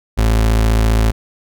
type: tone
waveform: 35% pulse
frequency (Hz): 55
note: A1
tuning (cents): 0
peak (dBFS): -9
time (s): 0.17-1.12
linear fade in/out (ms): 20
effects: none